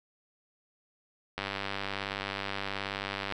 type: click train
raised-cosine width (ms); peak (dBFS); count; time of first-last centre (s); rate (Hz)
0.3; -17; 193; 1.38-3.323; 98.8
effects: none